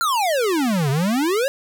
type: exponential two-way sweep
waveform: square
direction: down then up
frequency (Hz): 1420 to 130.81 to 570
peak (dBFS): -18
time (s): 0.01-1.48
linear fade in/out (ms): 0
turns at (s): 0.9
effects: none